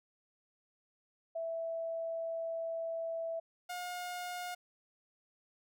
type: tone pair in turn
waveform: sine / sawtooth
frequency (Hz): 659.3 / 715.8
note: E5 / F5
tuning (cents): 0 / +42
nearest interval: minor second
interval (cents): 142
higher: second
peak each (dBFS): -35 / -35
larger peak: neither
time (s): 1.35-3.4 / 3.69-4.55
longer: first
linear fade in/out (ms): 10
effects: none